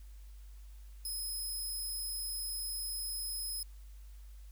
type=tone; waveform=5% pulse; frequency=5110 Hz; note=D#8; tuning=45 cents sharp; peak=-31 dBFS; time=1.05-3.63 s; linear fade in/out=2 ms; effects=added 50 Hz sine -48 dBFS peak until 4.51 s + white hiss -67 dBFS RMS until 4.51 s